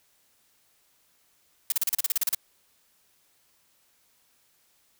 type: noise bursts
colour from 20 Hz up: blue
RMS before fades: -24 dBFS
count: 12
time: 1.7-2.348 s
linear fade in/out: 2 ms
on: 21 ms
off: 36 ms
effects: white hiss -66 dBFS RMS until 4.99 s